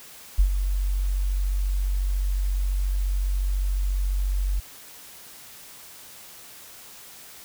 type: tone with ADSR envelope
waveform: sine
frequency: 47.12 Hz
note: F#1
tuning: 32 cents sharp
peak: -12 dBFS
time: 0.38-4.6 s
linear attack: 16 ms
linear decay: 84 ms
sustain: -9 dB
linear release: 8 ms
effects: white hiss -45 dBFS RMS until 7.44 s